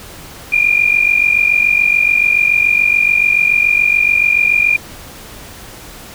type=tone pair together; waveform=sine; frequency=2389 / 2436 Hz; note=D7 / D#7; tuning=+29 / -37 cents; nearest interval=unison; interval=34 cents; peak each=-12 dBFS; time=0.52-4.77 s; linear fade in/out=10 ms; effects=pink hiss -34 dBFS RMS until 6.14 s